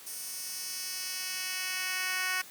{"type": "tone with high-pass filter sweep", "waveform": "10% pulse", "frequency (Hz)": 370, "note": "F#4", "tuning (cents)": 0, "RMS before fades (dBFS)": -35, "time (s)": [0.06, 2.42], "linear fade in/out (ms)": 10, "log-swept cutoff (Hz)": [8400, 1600], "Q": 1, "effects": ["white hiss -50 dBFS RMS until 2.5 s", "high-pass 100 Hz 12 dB/octave"]}